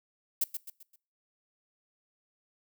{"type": "noise with echo", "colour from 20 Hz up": "violet", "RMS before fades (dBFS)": -27, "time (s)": [0.41, 0.44], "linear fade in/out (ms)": 5, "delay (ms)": 130, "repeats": 4, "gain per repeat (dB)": -8, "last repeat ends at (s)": 0.96, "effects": ["noise-tail reverb RT60 0.4 s tail -22 dB re dry"]}